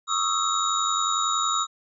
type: tone cluster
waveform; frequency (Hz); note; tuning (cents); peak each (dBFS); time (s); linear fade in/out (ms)
sine; 1123 / 1233 / 1324 / 3787 / 7070; C#6 / D#6 / E6 / A#7 / A8; +22 / -16 / +7 / +27 / +7; -30 / -27 / -27 / -28 / -30; 0.07-1.67; 50
effects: none